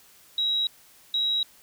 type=tone pair in turn; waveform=sine; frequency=3853 / 3853 Hz; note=B7 / B7; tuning=-44 / -44 cents; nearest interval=unison; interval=0 cents; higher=neither; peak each=-22 dBFS; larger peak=neither; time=0.38-0.67 / 1.14-1.43 s; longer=neither; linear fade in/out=2 ms; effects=white hiss -55 dBFS RMS until 1.62 s